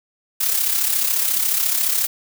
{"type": "noise with amplitude modulation", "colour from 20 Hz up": "blue", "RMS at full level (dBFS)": -17, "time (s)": [0.4, 2.07], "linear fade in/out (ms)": 10, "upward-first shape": "sine", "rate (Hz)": 34.2, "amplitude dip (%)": 55, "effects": []}